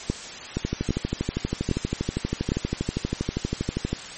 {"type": "two click trains", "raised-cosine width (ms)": 3, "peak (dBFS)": [-11, -9], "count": [43, 4], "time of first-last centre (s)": [[0.57, 3.93], [0.1, 2.519]], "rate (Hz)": [12.5, 1.24], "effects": ["white hiss -37 dBFS RMS until 4.17 s", "MP3 32 kbps"]}